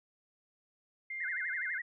sine tone, 2100 Hz, C7, 6 cents sharp, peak -37 dBFS, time 1.1-1.78 s, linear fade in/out 5 ms
sine tone with vibrato, 1695 Hz, G#6, 35 cents sharp, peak -35 dBFS, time 1.2-1.82 s, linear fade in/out 10 ms, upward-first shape sine, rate 12 Hz, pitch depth 240 cents each way
effects none

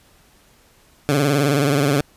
15% pulse tone with vibrato, 142.1 Hz, C#3, 43 cents sharp, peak -9 dBFS, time 1.09-2.01 s, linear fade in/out 0 ms, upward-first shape sine, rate 19 Hz, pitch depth 98 cents each way, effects pink hiss -54 dBFS RMS until 2.16 s + resampled to 32000 Hz

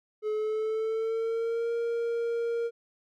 triangle tone with pitch glide, 427.8 to 466.5 Hz, A4 to A#4, -49 to +1 cents, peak -25 dBFS, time 0.22-2.71 s, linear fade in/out 50 ms, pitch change +150 cents, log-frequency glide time 0.32-1.72 s, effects none

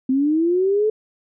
sine linear sweep, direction up, 255.4 to 438 Hz, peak -15 dBFS, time 0.09-0.9 s, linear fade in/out 5 ms, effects none

